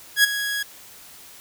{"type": "tone with ADSR envelope", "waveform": "sawtooth", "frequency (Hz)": 1661.2, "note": "G#6", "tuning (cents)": 0, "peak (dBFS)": -7, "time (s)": [0.16, 0.63], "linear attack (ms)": 79, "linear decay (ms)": 14, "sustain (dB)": -13, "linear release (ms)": 6, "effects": ["white hiss -45 dBFS RMS until 1.4 s"]}